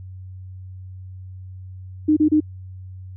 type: tone bursts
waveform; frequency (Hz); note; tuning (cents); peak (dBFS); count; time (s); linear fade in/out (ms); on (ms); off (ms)
sine; 306; D#4; -29; -12; 3; 2.08-2.404; 10; 88; 30
effects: added 93 Hz sine -34 dBFS peak until 3.16 s